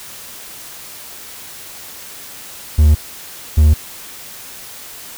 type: tone pair in turn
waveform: triangle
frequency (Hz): 75.7 / 76.06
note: D#2 / D#2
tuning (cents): -47 / -39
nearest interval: unison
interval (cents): 8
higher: second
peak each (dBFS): -4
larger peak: neither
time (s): 2.78-2.95 / 3.57-3.74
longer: neither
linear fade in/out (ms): 10
effects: white hiss -34 dBFS RMS until 5.17 s